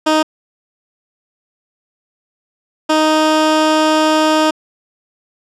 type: tone pair in turn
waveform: 15% pulse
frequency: 311.1 / 311.1 Hz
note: D#4 / D#4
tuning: 0 / 0 cents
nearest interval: unison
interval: 0 cents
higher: neither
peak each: -4 dBFS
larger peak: neither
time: 0.06-0.23 / 2.89-4.51 s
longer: second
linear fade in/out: 10 ms
effects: low-pass 7000 Hz 12 dB/octave